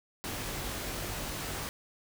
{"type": "noise with comb filter", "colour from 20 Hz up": "pink", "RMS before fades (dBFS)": -37, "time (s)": [0.24, 1.69], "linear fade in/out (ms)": 0, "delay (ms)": 20, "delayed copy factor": 0.5, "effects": []}